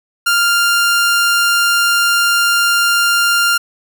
sawtooth tone, 1396.9 Hz, F6, in tune, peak -7 dBFS, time 0.26-3.58 s, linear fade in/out 10 ms, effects none

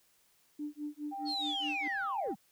sine tone with tremolo, 296.4 Hz, D4, 16 cents sharp, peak -34 dBFS, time 0.59-1.88 s, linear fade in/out 5 ms, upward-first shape sine, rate 4.8 Hz, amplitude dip 100%
sine tone, 790 Hz, G5, 13 cents sharp, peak -37 dBFS, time 1.11-2.35 s, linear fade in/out 20 ms
sine linear sweep, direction down, 4437 to 146.83 Hz, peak -32 dBFS, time 1.25-2.36 s, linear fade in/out 50 ms
effects tanh soft clip ceiling -27 dBFS + white hiss -69 dBFS RMS until 2.51 s

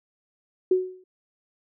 sine tone with exponential decay, 370 Hz, F#4, in tune, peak -14 dBFS, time 0.71-1.04 s, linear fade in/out 5 ms, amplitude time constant 71 ms, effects none

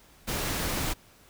pink noise, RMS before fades -30 dBFS, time 0.27-0.94 s, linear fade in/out 20 ms, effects pink hiss -57 dBFS RMS until 1.29 s

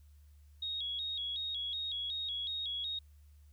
sine tone with vibrato, 3537 Hz, A7, 8 cents sharp, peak -35 dBFS, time 0.62-2.99 s, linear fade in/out 5 ms, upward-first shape square, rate 2.7 Hz, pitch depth 100 cents each way, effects added 73 Hz sine -56 dBFS peak until 3.52 s + white hiss -75 dBFS RMS until 3.52 s

